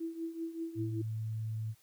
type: tone with tremolo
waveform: sine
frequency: 329.6 Hz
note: E4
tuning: in tune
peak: -33 dBFS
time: 0-1.02 s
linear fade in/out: 10 ms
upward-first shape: triangle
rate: 5.2 Hz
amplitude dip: 80%
type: tone with pitch glide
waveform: sine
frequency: 112.2 to 110.27 Hz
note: A2 to A2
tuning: +34 to +4 cents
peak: -34 dBFS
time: 0.75-1.75 s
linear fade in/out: 50 ms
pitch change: -30 cents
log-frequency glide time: 0.93-1.01 s
effects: white hiss -67 dBFS RMS until 1.82 s